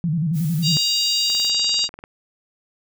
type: tone with vibrato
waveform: sine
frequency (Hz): 160.8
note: E3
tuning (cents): -43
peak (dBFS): -18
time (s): 0.04-0.77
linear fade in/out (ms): 0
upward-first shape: square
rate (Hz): 11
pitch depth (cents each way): 120
type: noise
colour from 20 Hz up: blue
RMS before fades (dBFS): -38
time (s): 0.33-1.52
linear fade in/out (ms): 50
type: harmonic tone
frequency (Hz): 944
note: A#5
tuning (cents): +22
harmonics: 3 / 4 / 5 / 6 / 7 / 8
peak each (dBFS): -26 / -23 / -20 / -33 / -32 / -29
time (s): 0.62-1.89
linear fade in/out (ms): 50
type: click train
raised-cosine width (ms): 0.5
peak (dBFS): -22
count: 16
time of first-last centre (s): 1.3-2.039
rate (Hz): 20.3
effects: none